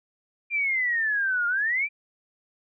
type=exponential two-way sweep; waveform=sine; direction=down then up; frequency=2403 to 1396.9 to 2403 Hz; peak=-22 dBFS; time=0.5-1.89 s; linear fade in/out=50 ms; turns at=1.47 s; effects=none